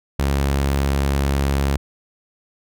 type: tone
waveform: sawtooth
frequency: 69.3 Hz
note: C#2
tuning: in tune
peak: -13 dBFS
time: 0.19-1.77 s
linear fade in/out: 5 ms
effects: none